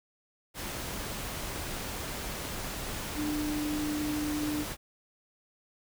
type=tone in noise; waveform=sine; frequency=299.5 Hz; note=D4; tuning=34 cents sharp; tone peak=-30 dBFS; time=3.15-4.66 s; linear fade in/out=50 ms; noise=pink; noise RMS=-37 dBFS; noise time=0.54-4.77 s; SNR=+4 dB; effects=none